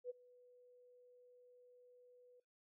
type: tone with ADSR envelope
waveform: sine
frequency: 493.9 Hz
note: B4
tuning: in tune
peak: -40 dBFS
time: 0.04-2.4 s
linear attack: 59 ms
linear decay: 20 ms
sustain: -23 dB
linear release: 4 ms
effects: noise-tail reverb RT60 0.3 s tail -23 dB re dry